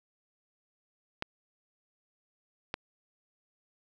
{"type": "clicks", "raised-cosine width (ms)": 0.3, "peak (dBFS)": -16, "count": 2, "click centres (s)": [1.224, 2.741], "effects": []}